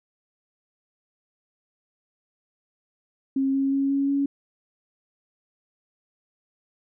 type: tone with pitch steps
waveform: sine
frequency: 270 / 272.3 / 274.7 / 277.1 / 279.5 Hz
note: C#4 / C#4 / C#4 / C#4 / C#4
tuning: -45 / -31 / -16 / -1 / +14 cents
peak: -20 dBFS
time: 3.36-4.26 s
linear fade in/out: 5 ms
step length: 180 ms
effects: none